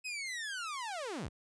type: linear sweep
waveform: sawtooth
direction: down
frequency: 2570 to 33 Hz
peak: -34 dBFS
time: 0.04-1.29 s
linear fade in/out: 20 ms
effects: resampled to 22050 Hz